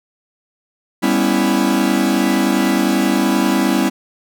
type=chord; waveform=45% pulse; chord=C# half-diminished seventh; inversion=second; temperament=equal with one note detuned; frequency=197.82 / 246.9 / 277.2 / 329.6 Hz; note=G3 / B3 / C#4 / E4; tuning=+16 / 0 / 0 / 0 cents; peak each=-19 dBFS; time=1.02-3.9 s; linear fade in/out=20 ms; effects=none